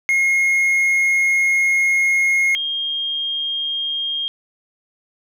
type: tone pair in turn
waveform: triangle / sine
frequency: 2152 / 3224 Hz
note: C7 / G7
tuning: +48 / +48 cents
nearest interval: perfect fifth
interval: 700 cents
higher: second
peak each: -12 / -20 dBFS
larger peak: first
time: 0.09-2.55 / 2.55-4.28 s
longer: first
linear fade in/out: 0 ms
effects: none